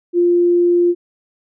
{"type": "tone", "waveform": "sine", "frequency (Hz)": 349.2, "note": "F4", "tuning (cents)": 0, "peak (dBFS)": -10, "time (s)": [0.13, 0.95], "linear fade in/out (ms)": 50, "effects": []}